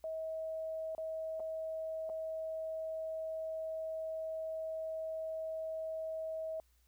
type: tone with dropouts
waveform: sine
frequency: 640 Hz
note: D#5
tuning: 49 cents sharp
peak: -37 dBFS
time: 0.04-6.6 s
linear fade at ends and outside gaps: 1 ms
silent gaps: 0.95-0.98 / 1.397-1.402 / 2.093-2.098 s
effects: added 60 Hz sine -68 dBFS peak until 6.87 s + white hiss -75 dBFS RMS until 6.87 s